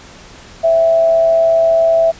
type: tone with frequency modulation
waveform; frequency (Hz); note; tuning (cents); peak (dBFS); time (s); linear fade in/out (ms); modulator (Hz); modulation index
sine; 659.3; E5; 0; -8; 0.63-2.12; 20; 115; 0.23
effects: pink hiss -38 dBFS RMS until 2.19 s + resampled to 16000 Hz